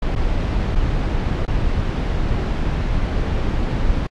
brown noise with dropouts, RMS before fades -19 dBFS, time 0.02-4.07 s, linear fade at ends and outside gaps 5 ms, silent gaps 0.153-0.159 / 0.751-0.755 / 1.455-1.478 s, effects low-pass 4000 Hz 12 dB/octave + AAC 64 kbps

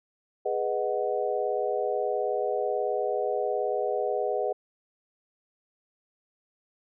sine chord, G# minor seventh, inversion none, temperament equal, 415.3 / 493.9 / 622.3 / 740 Hz, G#4 / B4 / D#5 / F#5, 0 / 0 / 0 / 0 cents, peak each -30 / -30 / -31 / -32 dBFS, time 0.45-4.53 s, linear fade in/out 10 ms, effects none

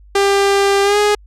sawtooth tone with pitch glide, 397.4 to 415.5 Hz, G4 to G#4, +24 to +1 cents, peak -7 dBFS, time 0.15-1.15 s, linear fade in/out 5 ms, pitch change +77 cents, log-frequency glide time 0.83-0.98 s, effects added 50 Hz sine -40 dBFS peak until 1.26 s + low-pass 9000 Hz 12 dB/octave

